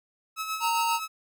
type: tone with tremolo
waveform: sawtooth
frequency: 1292 Hz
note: E6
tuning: 35 cents flat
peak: -24 dBFS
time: 0.36-1.08 s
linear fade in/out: 50 ms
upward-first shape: sine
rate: 7.5 Hz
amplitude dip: 55%
type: tone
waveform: square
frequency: 925 Hz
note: A#5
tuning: 14 cents flat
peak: -25 dBFS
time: 0.6-1 s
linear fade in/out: 50 ms
effects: none